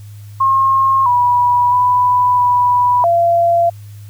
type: tone with pitch steps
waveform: sine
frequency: 1074 / 976 / 990 / 983 / 684 Hz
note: C6 / B5 / B5 / B5 / F5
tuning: +45 / -21 / +4 / -8 / -36 cents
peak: -9 dBFS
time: 0.4-3.7 s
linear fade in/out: 10 ms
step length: 660 ms
effects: added 103 Hz sine -31 dBFS peak until 4.09 s + white hiss -49 dBFS RMS until 4.09 s